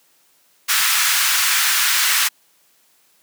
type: high-pass noise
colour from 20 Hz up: pink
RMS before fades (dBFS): -17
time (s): 0.68-2.29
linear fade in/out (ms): 20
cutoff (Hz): 1300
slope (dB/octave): 24
effects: white hiss -58 dBFS RMS until 3.22 s + high-pass 150 Hz 12 dB/octave